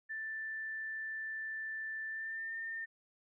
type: tone with pitch glide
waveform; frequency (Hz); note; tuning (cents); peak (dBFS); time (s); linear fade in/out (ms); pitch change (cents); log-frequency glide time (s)
sine; 1767 to 1810.4; A6 to A6; +7 to +49; -38; 0.09-2.86; 20; +42; 2.07-2.54
effects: none